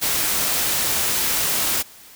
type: noise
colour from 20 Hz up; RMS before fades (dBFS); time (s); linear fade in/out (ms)
white; -21; 0.01-1.83; 20
effects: white hiss -45 dBFS RMS until 2.15 s